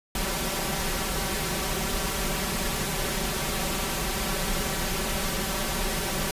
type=noise with comb filter; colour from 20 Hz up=pink; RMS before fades=-28 dBFS; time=0.15-6.31 s; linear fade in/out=2 ms; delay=5.2 ms; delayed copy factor=+0.75; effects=resampled to 32000 Hz